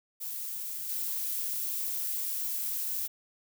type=noise with level steps; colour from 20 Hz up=violet; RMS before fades=-37 / -33 dBFS; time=0.2-3.08 s; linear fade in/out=20 ms; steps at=0.89 s; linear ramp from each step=5 ms; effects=none